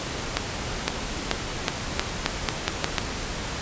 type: accelerating click train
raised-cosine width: 0.2 ms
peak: -3 dBFS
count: 10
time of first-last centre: 0.37-2.983 s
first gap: 510 ms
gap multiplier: 0.85
effects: pink hiss -31 dBFS RMS until 3.61 s + resampled to 16000 Hz